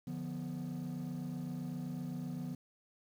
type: chord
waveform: triangle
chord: B diminished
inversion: first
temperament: equal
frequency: 146.83 / 174.61 / 246.9 Hz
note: D3 / F3 / B3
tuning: 0 / 0 / 0 cents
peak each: -40 / -39 / -39 dBFS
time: 0.07-2.55 s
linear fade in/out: 5 ms
effects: tanh soft clip ceiling -32 dBFS + 10-bit